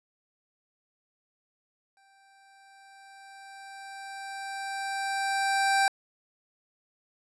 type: tone with exponential growth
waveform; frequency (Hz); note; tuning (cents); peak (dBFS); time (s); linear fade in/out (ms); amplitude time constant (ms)
25% pulse; 784; G5; 0; -17; 1.97-5.88; 1; 850
effects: resampled to 24000 Hz